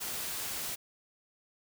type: noise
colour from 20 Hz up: white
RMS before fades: -37 dBFS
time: 0-0.76 s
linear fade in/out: 20 ms
effects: none